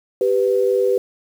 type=tone pair together; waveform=sine; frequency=392 / 495.7 Hz; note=G4 / B4; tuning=0 / +6 cents; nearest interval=major third; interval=406 cents; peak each=-17 dBFS; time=0.21-0.98 s; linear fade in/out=2 ms; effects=7-bit